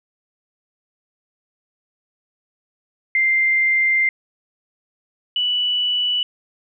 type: tone pair in turn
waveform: sine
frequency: 2093 / 2960 Hz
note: C7 / F#7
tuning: 0 / 0 cents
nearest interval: tritone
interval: 600 cents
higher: second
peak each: -14 / -17 dBFS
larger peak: first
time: 3.15-4.09 / 5.36-6.23 s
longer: first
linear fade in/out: 2 ms
effects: none